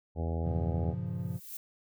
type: harmonic tone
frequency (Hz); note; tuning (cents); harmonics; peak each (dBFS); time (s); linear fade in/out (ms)
82.41; E2; 0; 1 / 2 / 3 / 4 / 5 / 6 / 7 / 8 / 9 / 10; -31 / -38 / -42 / -45 / -43 / -43 / -46 / -48 / -48 / -48; 0.15-0.95; 50
type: chord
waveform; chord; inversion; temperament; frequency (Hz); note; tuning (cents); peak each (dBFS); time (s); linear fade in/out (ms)
triangle; G half-diminished seventh; none; equal with one note detuned; 98 / 119.4 / 138.59 / 174.61; G2 / Bb2 / Db3 / F3; 0 / +42 / 0 / 0; -36 / -37 / -37 / -35; 0.42-1.4; 50
type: noise with exponential growth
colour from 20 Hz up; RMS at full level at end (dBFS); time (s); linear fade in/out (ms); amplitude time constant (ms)
violet; -39; 1.06-1.57; 2; 110
effects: none